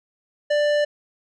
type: tone with tanh clipping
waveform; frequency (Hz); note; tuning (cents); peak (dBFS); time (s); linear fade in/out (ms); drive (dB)
sine; 590; D5; +8; -19; 0.5-0.85; 10; 15
effects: none